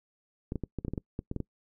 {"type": "clicks", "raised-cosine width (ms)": 3, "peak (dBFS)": -20, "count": 12, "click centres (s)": [0.521, 0.557, 0.637, 0.787, 0.849, 0.882, 0.936, 0.978, 1.191, 1.314, 1.363, 1.403], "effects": ["noise-tail reverb RT60 0.1 s tail -24 dB re dry"]}